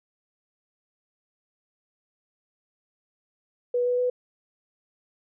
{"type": "tone with pitch steps", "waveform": "sine", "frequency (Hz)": [488.8, 492.8, 496.8], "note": ["B4", "B4", "B4"], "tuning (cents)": [-18, -4, 10], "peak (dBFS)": -21, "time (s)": [3.74, 4.1], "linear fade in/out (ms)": 5, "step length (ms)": 120, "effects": []}